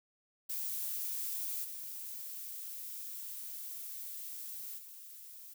violet noise with level steps, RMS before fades -38 / -44 / -51 dBFS, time 0.49-5.54 s, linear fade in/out 10 ms, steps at 1.63 / 4.77 s, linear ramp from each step 20 ms, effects none

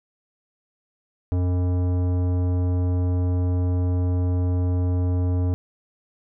sine tone with tanh clipping, 90 Hz, F#2, 47 cents flat, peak -21 dBFS, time 1.32-5.54 s, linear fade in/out 0 ms, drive 15 dB, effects none

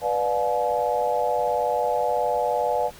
sine chord, B diminished seventh, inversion none, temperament just, 493.9 / 592.7 / 711.2 / 853.4 Hz, B4 / D5 / F5 / Ab5, 0 / +16 / +31 / +47 cents, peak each -26 dBFS, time 0.01-2.91 s, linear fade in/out 50 ms, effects pink hiss -46 dBFS RMS until 2.99 s

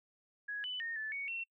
sine tone with pitch steps, 1669 / 2995 / 1840 / 1745 / 2231 / 2714 Hz, G#6 / F#7 / A#6 / A6 / C#7 / E7, +8 / +20 / -23 / -15 / +11 / +50 cents, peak -37 dBFS, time 0.48-1.44 s, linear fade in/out 10 ms, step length 160 ms, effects noise-tail reverb RT60 0.1 s tail -25 dB re dry

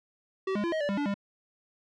square tone with pitch steps, 382.6 / 206.5 / 340.2 / 631 / 581 / 199.1 / 288.9 / 200.5 Hz, G4 / G#3 / F4 / D#5 / D5 / G3 / D4 / G3, -42 / -10 / -45 / +24 / -19 / +27 / -28 / +39 cents, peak -28 dBFS, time 0.47-1.142 s, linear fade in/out 5 ms, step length 84 ms, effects low-pass 3000 Hz 12 dB/octave

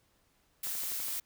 blue noise, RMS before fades -36 dBFS, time 0.63-1.2 s, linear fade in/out 5 ms
click train, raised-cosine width 0.5 ms, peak -32 dBFS, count 6, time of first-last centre 0.67-1.083 s, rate 12.1 Hz
effects pink hiss -71 dBFS RMS until 1.25 s

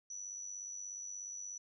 sine tone with amplitude modulation, 5920 Hz, F#8, in tune, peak -40 dBFS, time 0.1-1.58 s, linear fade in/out 5 ms, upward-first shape sine, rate 96.8 Hz, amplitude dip 55%, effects none

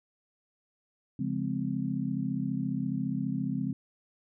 sine chord, Db major seventh, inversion none, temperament just, 138.59 / 173.24 / 207.9 / 259.9 Hz, Db3 / F3 / Ab3 / C4, 0 / -14 / +2 / -11 cents, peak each -35 / -35 / -34 / -33 dBFS, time 1.19-3.73 s, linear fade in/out 5 ms, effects none

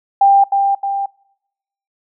sine tone with echo, 793 Hz, G5, 20 cents sharp, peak -6 dBFS, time 0.21-0.44 s, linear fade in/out 5 ms, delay 310 ms, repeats 2, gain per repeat -5 dB, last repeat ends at 1.06 s, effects noise-tail reverb RT60 0.9 s tail -26 dB re dry

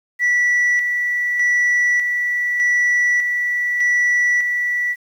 sine tone with tremolo, 1955 Hz, B6, 18 cents flat, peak -11 dBFS, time 0.19-4.96 s, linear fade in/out 50 ms, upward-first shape square, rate 0.83 Hz, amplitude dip 45%, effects tanh soft clip ceiling -12 dBFS + 8-bit

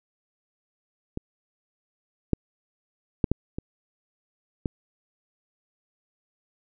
clicks, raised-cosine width 3 ms, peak -17 / -7 / -7 / -8 / -18 / -13 dBFS, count 6, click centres 1.174 / 2.333 / 3.242 / 3.316 / 3.585 / 4.658 s, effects none

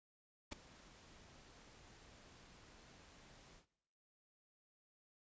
pink noise with ADSR envelope, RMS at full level -43 dBFS, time 0.51-3.66 s, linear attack 17 ms, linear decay 7 ms, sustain -19 dB, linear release 110 ms, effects noise-tail reverb RT60 1.0 s tail -21 dB re dry + resampled to 16000 Hz

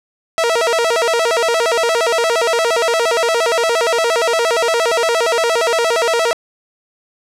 sawtooth tone with vibrato, 554.4 Hz, C#5, in tune, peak -9 dBFS, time 0.38-6.33 s, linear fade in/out 0 ms, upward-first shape square, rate 8.6 Hz, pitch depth 290 cents each way, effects low-pass 9000 Hz 12 dB/octave

